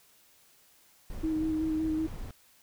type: noise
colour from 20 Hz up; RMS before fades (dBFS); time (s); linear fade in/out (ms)
brown; -40; 1.1-2.31; 2
type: tone with vibrato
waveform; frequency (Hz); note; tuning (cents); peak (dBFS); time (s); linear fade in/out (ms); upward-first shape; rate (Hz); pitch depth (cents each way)
sine; 315.1; D#4; +22; -27; 1.23-2.07; 10; square; 5.3; 16
effects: white hiss -62 dBFS RMS until 2.62 s